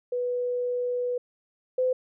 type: tone pair in turn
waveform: sine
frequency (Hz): 492.1 / 510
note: B4 / C5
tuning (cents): -6 / -44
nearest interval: minor second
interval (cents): 62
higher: second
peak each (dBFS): -25 / -21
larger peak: second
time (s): 0.12-1.18 / 1.78-1.93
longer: first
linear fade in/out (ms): 5
effects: none